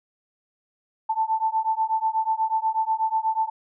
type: beating tone pair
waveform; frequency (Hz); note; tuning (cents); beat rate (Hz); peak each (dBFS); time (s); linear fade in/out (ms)
sine; 880 / 888.2; A5 / A5; 0 / +16; 8.2; -24; 1.09-3.5; 10
effects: none